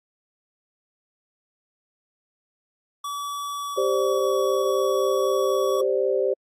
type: tone with pitch glide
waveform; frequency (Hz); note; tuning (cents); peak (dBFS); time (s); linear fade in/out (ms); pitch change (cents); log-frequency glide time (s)
square; 1146 to 1129.6; D6 to C#6; -43 to +32; -29; 3.04-5.81; 5; -25; 3.55-4.35
type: chord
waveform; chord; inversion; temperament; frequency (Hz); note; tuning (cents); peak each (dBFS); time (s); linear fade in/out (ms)
sine; G suspended fourth; none; equal; 392 / 523.3 / 587.3; G4 / C5 / D5; 0 / 0 / 0; -23 / -23 / -27; 3.77-6.34; 10
effects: AAC 48 kbps